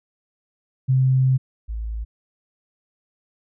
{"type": "tone pair in turn", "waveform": "sine", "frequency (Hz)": [130.81, 55], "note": ["C3", "A1"], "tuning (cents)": [0, 0], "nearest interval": "octave + minor third", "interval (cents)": 1500, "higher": "first", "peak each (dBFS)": [-14, -25], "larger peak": "first", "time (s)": [[0.88, 1.38], [1.68, 2.05]], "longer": "first", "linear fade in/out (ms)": 20, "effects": []}